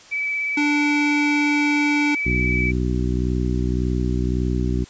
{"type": "tone with vibrato", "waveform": "sine", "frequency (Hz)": 2300, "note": "D7", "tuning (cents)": -37, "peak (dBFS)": -21, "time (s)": [0.11, 2.72], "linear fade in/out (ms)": 20, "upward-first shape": "sine", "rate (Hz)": 17, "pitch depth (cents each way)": 13}
{"type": "tone", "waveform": "square", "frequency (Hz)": 293.7, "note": "D4", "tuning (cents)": 0, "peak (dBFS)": -19, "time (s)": [0.57, 2.15], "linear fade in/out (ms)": 5}
{"type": "harmonic tone", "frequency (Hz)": 61.8, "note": "B1", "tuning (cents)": 2, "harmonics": [1, 2, 3, 4, 5, 6], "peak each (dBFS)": [-22, -25, -27, -28, -29, -30], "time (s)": [2.25, 4.85], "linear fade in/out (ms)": 20}
{"effects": ["white hiss -46 dBFS RMS until 4.89 s", "resampled to 16000 Hz"]}